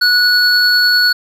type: tone pair together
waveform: triangle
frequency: 1469 / 4397 Hz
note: F#6 / C#8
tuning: -13 / -15 cents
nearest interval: octave + perfect fifth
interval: 1898 cents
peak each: -10 dBFS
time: 0.01-1.13 s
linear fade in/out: 10 ms
effects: none